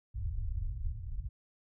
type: low-pass noise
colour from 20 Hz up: pink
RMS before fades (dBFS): -36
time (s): 0.14-1.29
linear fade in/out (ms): 10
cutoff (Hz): 110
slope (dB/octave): 48
effects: none